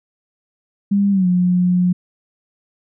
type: tone with pitch glide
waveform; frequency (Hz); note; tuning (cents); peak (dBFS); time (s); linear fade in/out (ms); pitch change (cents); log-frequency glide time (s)
sine; 200.4 to 179.57; G3 to F3; +38 to +48; -12; 0.91-1.93; 10; -190; 1.11-1.27
effects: none